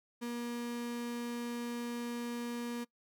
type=tone; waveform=35% pulse; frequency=238.4 Hz; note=A#3; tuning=39 cents sharp; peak=-35 dBFS; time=0.21-2.85 s; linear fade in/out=20 ms; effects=noise-tail reverb RT60 0.1 s tail -22 dB re dry